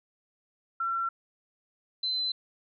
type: tone pair in turn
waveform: sine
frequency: 1356 / 4052 Hz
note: E6 / B7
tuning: +49 / +44 cents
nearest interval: octave + perfect fifth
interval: 1895 cents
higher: second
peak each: -27 dBFS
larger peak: neither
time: 0.8-1.09 / 2.03-2.32 s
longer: neither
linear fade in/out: 5 ms
effects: none